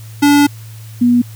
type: tone pair in turn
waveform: square / sine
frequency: 288.3 / 242.4 Hz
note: D4 / B3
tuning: -32 / -32 cents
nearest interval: minor third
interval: 300 cents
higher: first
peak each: -7 dBFS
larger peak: neither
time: 0.22-0.47 / 1.01-1.22 s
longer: first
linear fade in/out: 10 ms
effects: added 110 Hz sine -30 dBFS peak until 1.35 s + white hiss -42 dBFS RMS until 1.35 s